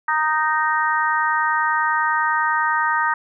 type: harmonic tone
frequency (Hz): 310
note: D#4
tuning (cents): -6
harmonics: 3 / 4 / 5 / 6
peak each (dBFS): -21 / -22 / -23 / -24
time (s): 0.08-3.14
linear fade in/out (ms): 5
effects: none